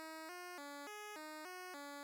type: tone with pitch steps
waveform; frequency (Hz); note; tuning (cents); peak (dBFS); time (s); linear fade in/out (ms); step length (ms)
10% pulse; 318.2 / 356.9 / 285.8 / 419.3 / 308.5 / 365.1 / 285.4; D#4 / F4 / D4 / G#4 / D#4 / F#4 / D4; +39 / +38 / -47 / +17 / -15 / -23 / -49; -40; 0-2.03; 0; 290
effects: none